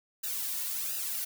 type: noise with flanger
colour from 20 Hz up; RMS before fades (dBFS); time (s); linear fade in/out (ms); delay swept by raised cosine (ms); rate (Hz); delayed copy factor
blue; -34; 0.23-1.25; 10; 0.9 to 2.5; 1.4; -0.8
effects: none